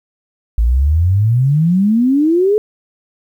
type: exponential sweep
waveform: sine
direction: up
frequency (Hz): 53.8 to 435.4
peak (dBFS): -9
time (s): 0.58-2.58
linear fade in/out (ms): 0
effects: 8-bit